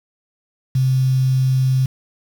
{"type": "tone with quantisation", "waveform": "sine", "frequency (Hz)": 130.81, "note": "C3", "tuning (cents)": 0, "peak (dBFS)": -13, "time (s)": [0.75, 1.86], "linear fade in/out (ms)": 5, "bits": 6, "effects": []}